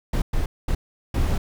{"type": "noise bursts at uneven times", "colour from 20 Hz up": "brown", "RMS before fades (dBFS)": -21, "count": 4, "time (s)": [[0.13, 0.22], [0.33, 0.46], [0.68, 0.75], [1.14, 1.38]], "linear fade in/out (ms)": 5, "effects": []}